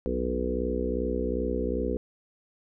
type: harmonic tone with a mistuned harmonic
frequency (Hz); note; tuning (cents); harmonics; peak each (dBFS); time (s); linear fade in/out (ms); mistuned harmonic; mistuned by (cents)
62.6; B1; +24; 1 / 3 / 4 / 5 / 6 / 7 / 8; -32 / -36 / -33 / -37 / -34 / -33 / -33; 0.06-1.97; 0; 8; -19
effects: none